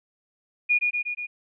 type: tone with echo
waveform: sine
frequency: 2442 Hz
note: D#7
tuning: 33 cents flat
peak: -17 dBFS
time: 0.69-0.79 s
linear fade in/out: 20 ms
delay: 120 ms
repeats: 4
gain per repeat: -3 dB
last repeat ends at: 1.27 s
effects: none